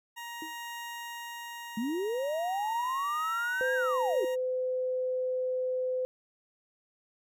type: tone with tremolo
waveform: 20% pulse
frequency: 942 Hz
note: A#5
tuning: 18 cents sharp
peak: -33 dBFS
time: 0.16-4.36 s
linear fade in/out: 20 ms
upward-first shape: triangle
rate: 0.4 Hz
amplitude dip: 35%
type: tone with exponential decay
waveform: sine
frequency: 320.4 Hz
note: E4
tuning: 49 cents flat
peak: -36 dBFS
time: 0.42-0.58 s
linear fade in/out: 2 ms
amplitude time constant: 33 ms
type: linear two-way sweep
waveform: sine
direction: up then down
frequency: 208.3 to 1640 to 331.6 Hz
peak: -29 dBFS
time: 1.77-4.25 s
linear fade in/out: 5 ms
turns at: 3.74 s
type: tone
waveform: sine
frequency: 510 Hz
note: C5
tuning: 44 cents flat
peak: -28 dBFS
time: 3.61-6.05 s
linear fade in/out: 0 ms
effects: none